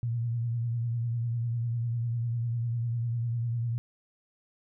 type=tone with vibrato; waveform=sine; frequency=117.5 Hz; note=A#2; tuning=14 cents sharp; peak=-27 dBFS; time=0.03-3.78 s; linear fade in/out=0 ms; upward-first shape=triangle; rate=10 Hz; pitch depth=59 cents each way; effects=none